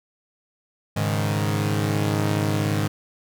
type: chord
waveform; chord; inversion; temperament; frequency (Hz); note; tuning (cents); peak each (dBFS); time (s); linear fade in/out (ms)
sawtooth; Ab suspended fourth; none; equal; 103.83 / 138.59 / 155.56; Ab2 / Db3 / Eb3; 0 / 0 / 0; -19 / -25 / -22; 0.96-2.88; 10
effects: none